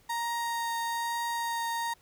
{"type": "tone with vibrato", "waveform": "35% pulse", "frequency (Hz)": 932.3, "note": "A#5", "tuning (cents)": 0, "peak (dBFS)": -28, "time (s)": [0.09, 1.94], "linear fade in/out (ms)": 10, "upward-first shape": "triangle", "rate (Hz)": 1.1, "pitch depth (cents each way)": 11, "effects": ["pink hiss -63 dBFS RMS until 2.01 s"]}